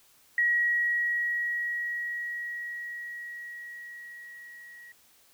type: tone with level ramp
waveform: sine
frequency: 1908 Hz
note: A#6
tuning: 40 cents sharp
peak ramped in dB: -21 to -46 dBFS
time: 0.38-4.92 s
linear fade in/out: 2 ms
effects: white hiss -61 dBFS RMS until 5.33 s